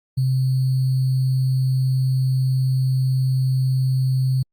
sine tone with sample-and-hold, 130.81 Hz, C3, in tune, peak -16 dBFS, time 0.17-4.43 s, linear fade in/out 10 ms, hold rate 4410 Hz, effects Opus 48 kbps

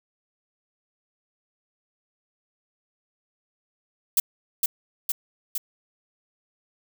violet noise with echo, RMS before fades -18 dBFS, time 4.17-4.2 s, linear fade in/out 5 ms, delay 460 ms, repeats 3, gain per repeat -3 dB, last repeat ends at 5.58 s, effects none

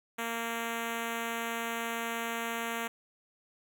5% pulse tone with notch filter, 230.8 Hz, A#3, 17 cents flat, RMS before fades -35 dBFS, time 0.18-2.88 s, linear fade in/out 10 ms, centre 5100 Hz, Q 1.4, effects none

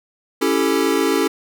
square chord, A dominant seventh, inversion first, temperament equal with one note detuned, 277.2 / 331.9 / 392 / 440 Hz, C#4 / E4 / G4 / A4, 0 / +12 / 0 / 0 cents, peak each -22 dBFS, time 0.41-1.28 s, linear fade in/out 10 ms, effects none

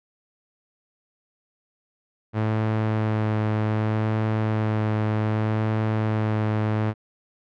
sawtooth tone with vibrato, 108.4 Hz, A2, 25 cents flat, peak -17 dBFS, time 2.33-6.94 s, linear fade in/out 50 ms, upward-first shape sine, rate 0.65 Hz, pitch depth 14 cents each way, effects low-pass 2000 Hz 12 dB/octave

